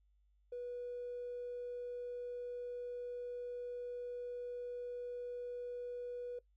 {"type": "tone with tanh clipping", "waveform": "triangle", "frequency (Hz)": 488.2, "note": "B4", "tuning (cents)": -20, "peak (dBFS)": -40, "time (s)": [0.52, 6.39], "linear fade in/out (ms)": 5, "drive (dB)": 1, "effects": ["noise-tail reverb RT60 0.1 s tail -19 dB re dry", "added 50 Hz sine -69 dBFS peak until 6.56 s"]}